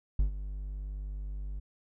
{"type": "tone with ADSR envelope", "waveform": "triangle", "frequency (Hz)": 49.64, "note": "G1", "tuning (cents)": 22, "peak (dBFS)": -19, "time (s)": [0.19, 1.6], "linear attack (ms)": 4, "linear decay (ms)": 110, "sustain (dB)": -14, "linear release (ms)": 12, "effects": []}